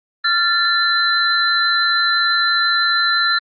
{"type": "tone cluster", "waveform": "sine", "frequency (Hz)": [1376, 1754, 4047], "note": ["F6", "A6", "B7"], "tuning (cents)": [-26, -6, 42], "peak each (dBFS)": -18, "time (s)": [0.24, 3.39], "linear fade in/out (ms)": 10, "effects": ["Opus 32 kbps"]}